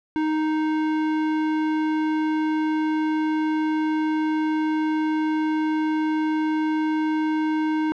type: tone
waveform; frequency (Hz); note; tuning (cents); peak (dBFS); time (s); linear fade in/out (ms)
square; 311.1; D#4; 0; -21; 0.16-7.92; 0
effects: low-pass 2000 Hz 12 dB/octave